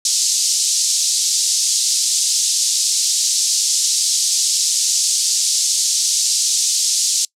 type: band-pass noise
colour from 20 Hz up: white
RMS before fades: -17 dBFS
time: 0.05-7.25 s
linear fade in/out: 2 ms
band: 4500 to 7900 Hz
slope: 24 dB/octave
effects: noise-tail reverb RT60 0.1 s tail -25 dB re dry + low-pass 12000 Hz 12 dB/octave